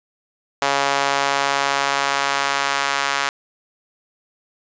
sawtooth tone with high-pass filter sweep, 139.6 Hz, C#3, 13 cents sharp, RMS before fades -20 dBFS, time 0.62-3.29 s, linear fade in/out 0 ms, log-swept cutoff 740 to 1200 Hz, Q 1.2, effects resampled to 16000 Hz + 7-bit

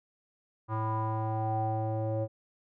square tone with low-pass filter sweep, 110 Hz, A2, in tune, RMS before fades -31 dBFS, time 0.68-2.28 s, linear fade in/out 50 ms, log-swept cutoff 1100 to 590 Hz, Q 7.9, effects none

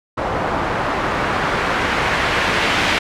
white noise with low-pass filter sweep, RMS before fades -19 dBFS, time 0.17-2.99 s, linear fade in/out 10 ms, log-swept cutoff 950 to 2500 Hz, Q 0.98, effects none

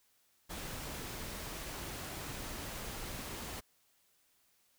pink noise, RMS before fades -43 dBFS, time 0.49-3.61 s, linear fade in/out 20 ms, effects white hiss -72 dBFS RMS until 4.78 s

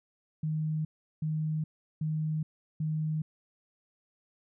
sine tone bursts, 155.56 Hz, D#3, in tune, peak -28 dBFS, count 4, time 0.43-3.22 s, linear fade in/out 5 ms, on 420 ms, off 370 ms, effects none

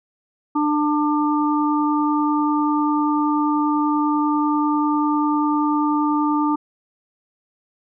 harmonic tone, 298.3 Hz, D4, 27 cents sharp, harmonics 1 / 3 / 4, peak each -18 / -23 / -24 dBFS, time 0.55-6.56 s, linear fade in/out 10 ms, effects none

